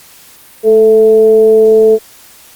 sine tone with frequency modulation, 439.5 Hz, A4, 2 cents flat, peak -3 dBFS, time 0.63-1.99 s, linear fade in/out 50 ms, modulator 224 Hz, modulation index 0.32, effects white hiss -39 dBFS RMS until 2.55 s + Opus 48 kbps

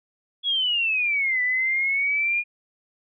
sine exponential two-way sweep, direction down then up, 3382 to 1975.5 to 2437 Hz, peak -20 dBFS, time 0.43-2.44 s, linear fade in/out 50 ms, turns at 1.42 s, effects none

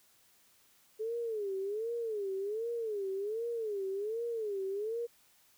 sine tone with vibrato, 425.5 Hz, G#4, 42 cents sharp, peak -33 dBFS, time 0.99-5.07 s, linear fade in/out 20 ms, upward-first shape sine, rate 1.3 Hz, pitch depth 180 cents each way, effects white hiss -66 dBFS RMS until 5.57 s

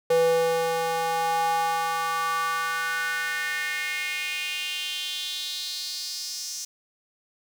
square tone with high-pass filter sweep, 164.81 Hz, E3, in tune, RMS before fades -27 dBFS, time 0.1-6.65 s, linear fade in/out 5 ms, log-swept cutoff 480 to 5900 Hz, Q 4.3, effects none

